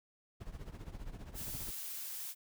brown noise with tremolo, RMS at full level -43 dBFS, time 0.4-1.71 s, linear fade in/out 10 ms, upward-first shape triangle, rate 15 Hz, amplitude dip 80%
blue noise, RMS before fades -43 dBFS, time 1.34-2.35 s, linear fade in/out 50 ms
effects none

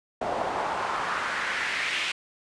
pink noise with band-pass filter sweep, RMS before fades -29 dBFS, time 0.21-2.12 s, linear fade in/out 5 ms, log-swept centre 640 to 2700 Hz, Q 2.2, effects resampled to 22050 Hz

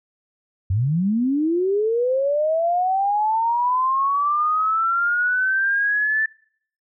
sine linear sweep, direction up, 87.31 to 1768 Hz, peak -17 dBFS, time 0.7-6.26 s, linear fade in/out 5 ms, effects noise-tail reverb RT60 0.6 s tail -24 dB re dry

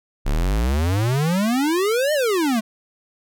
square exponential two-way sweep, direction up then down, 33 to 623 to 210.4 Hz, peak -18 dBFS, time 0.25-2.61 s, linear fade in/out 20 ms, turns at 2.13 s, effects none

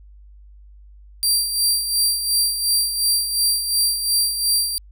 20% pulse tone with tremolo, 4713 Hz, D8, 5 cents sharp, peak -9 dBFS, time 1.23-4.78 s, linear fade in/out 0 ms, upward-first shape sine, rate 2.8 Hz, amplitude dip 60%, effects added 50 Hz sine -42 dBFS peak until 4.91 s

